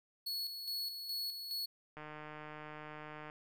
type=tone with tremolo; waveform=45% pulse; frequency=4378 Hz; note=C#8; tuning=22 cents flat; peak=-36 dBFS; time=0.26-1.66 s; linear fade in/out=10 ms; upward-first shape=square; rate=2.4 Hz; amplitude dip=50%
type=click train; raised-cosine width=0.5 ms; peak=-33 dBFS; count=203; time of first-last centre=1.97-3.299 s; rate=152 Hz
effects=none